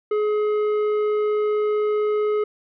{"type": "tone with tanh clipping", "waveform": "sine", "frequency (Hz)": 422.2, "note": "G#4", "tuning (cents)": 29, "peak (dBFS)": -20, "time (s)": [0.11, 2.44], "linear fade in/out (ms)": 5, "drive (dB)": 9, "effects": []}